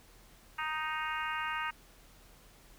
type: harmonic tone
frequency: 311.1 Hz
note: D#4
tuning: in tune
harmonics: 3 / 4 / 5 / 6 / 7 / 8 / 9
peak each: -39 / -38 / -39 / -42 / -44 / -45 / -44 dBFS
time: 0.58-1.71 s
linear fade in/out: 10 ms
effects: added 40 Hz sine -60 dBFS peak until 2.78 s + pink hiss -60 dBFS RMS until 2.78 s